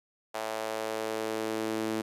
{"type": "tone with high-pass filter sweep", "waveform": "sawtooth", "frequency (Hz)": 110, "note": "A2", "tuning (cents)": 0, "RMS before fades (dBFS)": -33, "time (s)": [0.34, 2.02], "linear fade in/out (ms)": 10, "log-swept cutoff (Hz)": [660, 290], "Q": 2.2, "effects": ["resampled to 32000 Hz"]}